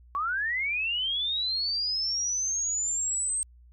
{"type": "linear sweep", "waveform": "sine", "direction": "up", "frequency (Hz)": [1100, 8400], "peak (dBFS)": -26, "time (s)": [0.15, 3.43], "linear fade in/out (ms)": 0, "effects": ["added 60 Hz sine -51 dBFS peak until 3.72 s"]}